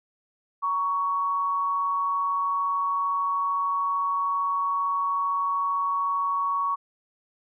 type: tone pair together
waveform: sine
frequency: 939 / 1116.7 Hz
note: A#5 / C#6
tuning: +12 / +12 cents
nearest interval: minor third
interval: 300 cents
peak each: -33 / -23 dBFS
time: 0.62-6.76 s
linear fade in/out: 20 ms
effects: none